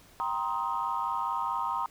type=chord; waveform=sine; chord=C minor seventh; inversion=second; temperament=just; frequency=784.9 / 941.9 / 1046.5 / 1255.8 Hz; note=G5 / Bb5 / C6 / Eb6; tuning=+2 / +18 / 0 / +16 cents; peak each=-37 / -31 / -33 / -34 dBFS; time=0.2-1.86 s; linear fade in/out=0 ms; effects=tanh soft clip ceiling -19 dBFS + pink hiss -57 dBFS RMS until 1.9 s